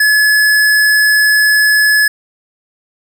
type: tone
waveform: square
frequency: 1707 Hz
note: G#6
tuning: 47 cents sharp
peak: -8 dBFS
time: 0-2.08 s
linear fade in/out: 5 ms
effects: none